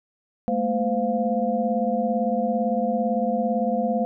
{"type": "tone cluster", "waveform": "sine", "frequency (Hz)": [213.2, 231, 514, 700], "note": ["G#3", "A#3", "C5", "F5"], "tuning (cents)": [46, -16, -31, 4], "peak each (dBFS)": -26, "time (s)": [0.48, 4.05], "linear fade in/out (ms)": 0, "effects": []}